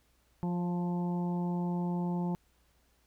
harmonic tone with a mistuned harmonic, 175.5 Hz, F3, 9 cents sharp, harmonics 1 / 2 / 3 / 4 / 5 / 6, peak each -30 / -40 / -48 / -47 / -42 / -56 dBFS, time 0.43-2.35 s, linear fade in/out 0 ms, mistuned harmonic 3, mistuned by +20 cents, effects added 60 Hz sine -70 dBFS peak until 3.06 s + pink hiss -71 dBFS RMS until 3.06 s

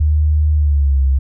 sine tone with pitch glide, 75.9 to 67.23 Hz, D#2 to C2, -42 to +48 cents, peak -10 dBFS, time 0-1.19 s, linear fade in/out 10 ms, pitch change -210 cents, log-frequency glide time 0.54-1.01 s, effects none

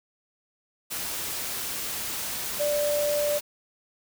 sine tone in noise, 587.3 Hz, D5, in tune, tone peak -23 dBFS, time 2.59-3.39 s, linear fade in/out 20 ms, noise white, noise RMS -32 dBFS, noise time 0.9-3.41 s, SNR +6 dB, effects none

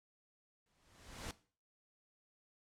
pink noise with exponential growth, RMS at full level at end -42 dBFS, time 0.66-1.31 s, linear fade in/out 2 ms, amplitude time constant 140 ms, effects noise-tail reverb RT60 0.4 s tail -17 dB re dry + low-pass 9000 Hz 12 dB/octave

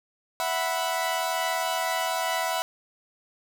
sawtooth chord, E suspended second, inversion none, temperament equal, 659.3 / 740 / 987.8 Hz, E5 / F#5 / B5, 0 / 0 / 0 cents, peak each -26 dBFS, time 0.4-2.62 s, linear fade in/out 0 ms, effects none

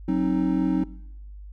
triangle chord, C diminished, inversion second, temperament equal with one note detuned, 185 / 266.5 / 311.1 Hz, Gb3 / C4 / Eb4, 0 / +32 / 0 cents, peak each -23 dBFS, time 0.08-0.84 s, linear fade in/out 5 ms, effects noise-tail reverb RT60 0.9 s tail -21 dB re dry + added 50 Hz sine -38 dBFS peak until 1.52 s

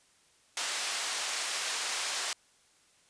white band-pass noise, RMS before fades -34 dBFS, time 0.57-2.33 s, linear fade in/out 2 ms, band 660 to 7000 Hz, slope 12 dB/octave, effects white hiss -65 dBFS RMS until 3.09 s + resampled to 22050 Hz

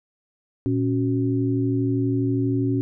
sine tone cluster, 117.1 / 277.2 / 369.6 Hz, A#2 / C#4 / F#4, +8 / 0 / -2 cents, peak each -23 / -22 / -28 dBFS, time 0.66-2.81 s, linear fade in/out 0 ms, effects none

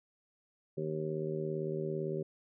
harmonic tone, 77.78 Hz, D#2, in tune, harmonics 2 / 3 / 4 / 5 / 6 / 7, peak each -38 / -45 / -46 / -36 / -45 / -43 dBFS, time 0.77-2.23 s, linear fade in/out 10 ms, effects none

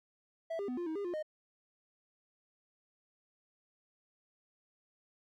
triangle tone with pitch steps, 657 / 401 / 249.7 / 349.6 / 317.2 / 404.3 / 351.9 / 616 Hz, E5 / G4 / B3 / F4 / D#4 / G#4 / F4 / D#5, -6 / +39 / +19 / +2 / +33 / -46 / +13 / -17 cents, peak -33 dBFS, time 0.5-1.228 s, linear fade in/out 10 ms, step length 91 ms, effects none

